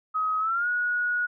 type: tone with pitch glide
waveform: sine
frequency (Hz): 1267 to 1455.4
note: D#6 to F#6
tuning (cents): +31 to -29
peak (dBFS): -23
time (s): 0.14-1.27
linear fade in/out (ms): 20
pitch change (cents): +240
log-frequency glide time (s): 0.39-0.68
effects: none